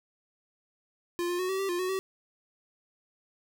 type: tone with pitch steps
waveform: square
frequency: 348.5 / 352.9 / 368.3 / 382.6 / 390.1 / 351.2 / 369.3 / 382.3 Hz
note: F4 / F4 / F#4 / G4 / G4 / F4 / F#4 / G4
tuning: -4 / +18 / -8 / -42 / -8 / +10 / -3 / -43 cents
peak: -29 dBFS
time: 1.19-1.99 s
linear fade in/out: 0 ms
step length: 100 ms
effects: none